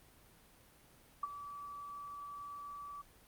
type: tone with ADSR envelope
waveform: sine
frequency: 1152 Hz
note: D6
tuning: 34 cents flat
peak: -31 dBFS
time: 1.23-3.02 s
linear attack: 5 ms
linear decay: 22 ms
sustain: -13 dB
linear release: 11 ms
effects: pink hiss -63 dBFS RMS until 3.27 s + Opus 32 kbps